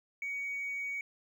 triangle tone with hard clipping, 2247 Hz, C#7, 23 cents sharp, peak -34 dBFS, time 0.22-1.01 s, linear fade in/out 2 ms, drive 2 dB, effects none

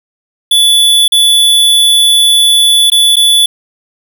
square tone with dropouts, 3450 Hz, A7, 35 cents flat, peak -5 dBFS, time 0.51-3.46 s, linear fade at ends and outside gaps 5 ms, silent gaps 1.08-1.12 / 2.901-2.918 / 3.158-3.166 s, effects none

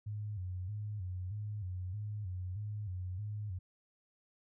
sine tone with vibrato, 98 Hz, G2, in tune, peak -37 dBFS, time 0.06-3.59 s, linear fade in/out 10 ms, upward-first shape square, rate 1.6 Hz, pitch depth 120 cents each way, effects none

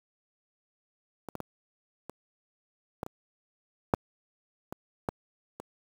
clicks, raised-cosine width 1 ms, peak -25 / -22 / -21 / -26 / -18 / -24 / -7 / -23 / -14 / -26 dBFS, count 10, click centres 1.287 / 1.353 / 1.403 / 2.096 / 3.031 / 3.064 / 3.938 / 4.725 / 5.088 / 5.6 s, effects high-pass 60 Hz 12 dB/octave + 7-bit

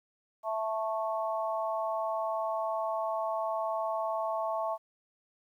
sine chord, A major, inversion second, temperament equal with one note detuned, 659.3 / 880 / 1100.4 Hz, E5 / A5 / C#6, 0 / 0 / -13 cents, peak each -32 / -35 / -36 dBFS, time 0.43-4.78 s, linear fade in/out 50 ms, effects 11-bit

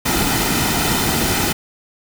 pink noise with comb filter, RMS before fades -18 dBFS, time 0.05-1.53 s, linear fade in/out 10 ms, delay 1.8 ms, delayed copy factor -0.55, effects none

